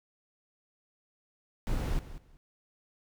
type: noise with echo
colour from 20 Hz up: brown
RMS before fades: -30 dBFS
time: 1.67-1.99 s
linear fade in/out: 0 ms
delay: 190 ms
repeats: 2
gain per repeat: -14 dB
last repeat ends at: 2.37 s
effects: none